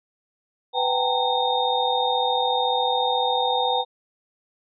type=tone cluster; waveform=sine; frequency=498.4 / 764 / 804 / 918 / 3679 Hz; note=B4 / G5 / G5 / A#5 / A#7; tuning=+16 / -45 / +44 / -27 / -24 cents; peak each=-26 dBFS; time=0.73-3.85 s; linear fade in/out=50 ms; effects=none